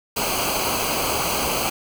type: noise with comb filter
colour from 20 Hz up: pink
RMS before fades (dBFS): -23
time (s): 0.16-1.7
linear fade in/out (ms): 10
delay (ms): 0.55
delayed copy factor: -0.75
effects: none